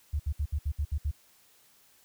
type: tone bursts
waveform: sine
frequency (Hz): 73.42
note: D2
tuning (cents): 0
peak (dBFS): -26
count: 8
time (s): 0.13-1.113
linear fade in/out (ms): 10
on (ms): 66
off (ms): 65
effects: white hiss -62 dBFS RMS until 2.04 s